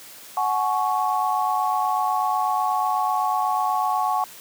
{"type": "chord", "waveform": "sine", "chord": "F# suspended second", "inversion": "none", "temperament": "equal with one note detuned", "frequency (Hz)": [740, 848.1, 1108.7], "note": ["F#5", "G#5", "C#6"], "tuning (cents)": [0, 36, 0], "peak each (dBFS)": -24, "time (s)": [0.37, 4.24], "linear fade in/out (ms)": 2, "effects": ["white hiss -43 dBFS RMS until 4.4 s", "high-pass 150 Hz 12 dB/octave"]}